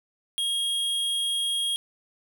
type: tone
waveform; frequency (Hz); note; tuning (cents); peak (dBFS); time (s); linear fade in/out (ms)
square; 3265; G#7; -30; -25; 0.38-1.76; 0
effects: none